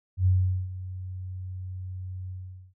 sine tone with ADSR envelope, 92.5 Hz, F#2, in tune, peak -17 dBFS, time 0.17-2.74 s, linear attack 92 ms, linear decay 420 ms, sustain -16 dB, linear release 450 ms, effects none

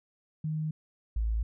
sine tone pair in turn, 155.56 / 55.13 Hz, D#3 / A1, 0 / +4 cents, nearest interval octave + tritone, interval 1796 cents, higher first, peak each -29 / -26 dBFS, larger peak second, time 0.44-0.71 / 1.16-1.43 s, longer neither, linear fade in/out 5 ms, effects none

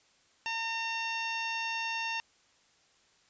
harmonic tone, 910 Hz, A#5, 42 cents flat, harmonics 1 / 2 / 3 / 4 / 5 / 6 / 7, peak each -37 / -39 / -35 / -44 / -49 / -44 / -51 dBFS, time 0.46-2.2 s, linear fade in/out 0 ms, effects white hiss -66 dBFS RMS until 3.29 s + resampled to 16000 Hz

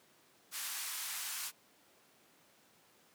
white band-pass noise, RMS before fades -41 dBFS, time 0.51-1.52 s, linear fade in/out 50 ms, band 930 to 14000 Hz, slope 24 dB/octave, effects pink hiss -66 dBFS RMS until 3.14 s + high-pass 200 Hz 12 dB/octave

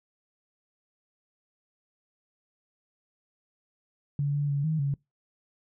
sine tone with pitch steps, 143 / 144.7 / 141.8 / 157.5 / 140.3 Hz, D3 / D3 / C#3 / D#3 / C#3, -46 / -25 / +40 / +21 / +21 cents, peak -24 dBFS, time 4.19-4.94 s, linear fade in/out 2 ms, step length 150 ms, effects noise-tail reverb RT60 0.2 s tail -25 dB re dry

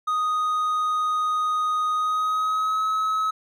triangle tone with pitch glide, 1244.5 to 1283.9 Hz, D#6 to E6, 0 to -46 cents, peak -19 dBFS, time 0.07-3.31 s, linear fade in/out 10 ms, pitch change +54 cents, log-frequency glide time 1.94-2.84 s, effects none

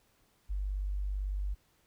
sine tone, 49 Hz, G1, in tune, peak -31 dBFS, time 0.49-1.55 s, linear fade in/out 20 ms, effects pink hiss -70 dBFS RMS until 1.86 s

